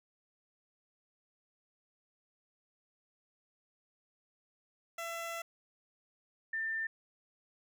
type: tone pair in turn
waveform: 15% pulse / sine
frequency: 671 / 1791.4 Hz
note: E5 / A6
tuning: +31 / +31 cents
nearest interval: octave + perfect fourth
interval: 1700 cents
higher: second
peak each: -32 / -33 dBFS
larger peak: first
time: 4.98-5.42 / 6.53-6.87 s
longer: first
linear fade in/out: 5 ms
effects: none